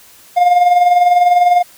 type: tone with tremolo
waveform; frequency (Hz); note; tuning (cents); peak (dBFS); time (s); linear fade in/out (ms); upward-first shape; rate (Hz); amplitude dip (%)
triangle; 710; F5; +28; -3; 0.36-1.63; 20; sine; 20; 55
effects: white hiss -43 dBFS RMS until 1.77 s